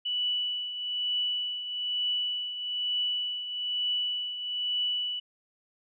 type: tone with tremolo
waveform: sine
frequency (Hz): 2960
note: F#7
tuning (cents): 0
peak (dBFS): -25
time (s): 0.05-5.2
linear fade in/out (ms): 10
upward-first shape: triangle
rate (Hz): 1.1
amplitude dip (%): 65
effects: none